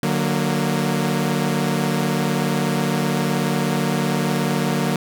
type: chord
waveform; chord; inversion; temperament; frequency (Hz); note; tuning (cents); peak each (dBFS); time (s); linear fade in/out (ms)
sawtooth; D augmented; none; equal with one note detuned; 149.05 / 185 / 233.1; D3 / F#3 / A#3; +26 / 0 / 0; -19; 0.03-4.96; 2
effects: none